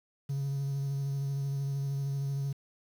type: tone with vibrato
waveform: triangle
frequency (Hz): 138.7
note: C#3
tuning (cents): +1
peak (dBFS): -27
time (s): 0.29-2.53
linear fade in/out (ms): 10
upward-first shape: triangle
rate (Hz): 13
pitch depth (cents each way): 26
effects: tanh soft clip ceiling -24 dBFS + 9-bit